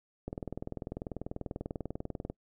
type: click train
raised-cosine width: 2 ms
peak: -23 dBFS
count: 42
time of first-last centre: 0.28-2.3 s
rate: 20.3 Hz
effects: noise-tail reverb RT60 0.1 s tail -25 dB re dry